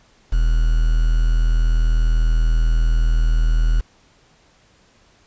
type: tone with quantisation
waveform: triangle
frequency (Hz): 40.19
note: E1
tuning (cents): -43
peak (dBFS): -11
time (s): 0.32-3.81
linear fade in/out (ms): 10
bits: 6
effects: pink hiss -55 dBFS RMS until 5.26 s + resampled to 16000 Hz